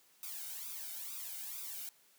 blue noise with flanger, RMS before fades -44 dBFS, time 0.23-1.89 s, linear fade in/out 0 ms, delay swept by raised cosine 0.82 to 1.36 ms, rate 2.2 Hz, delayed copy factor +0.85, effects white hiss -67 dBFS RMS until 2.18 s + high-pass 150 Hz 12 dB/octave

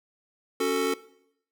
square chord, F# minor, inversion second, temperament just, 277.5 / 370 / 444 Hz, C#4 / F#4 / A4, +2 / 0 / +16 cents, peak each -31 / -30 / -26 dBFS, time 0.6-0.94 s, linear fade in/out 5 ms, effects noise-tail reverb RT60 0.7 s tail -18 dB re dry

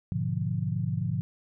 sine chord, G# diminished seventh, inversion none, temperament equal, 103.83 / 123.47 / 146.83 / 174.61 Hz, G#2 / B2 / D3 / F3, 0 / 0 / 0 / 0 cents, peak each -32 dBFS, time 0.12-1.21 s, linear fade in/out 0 ms, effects none

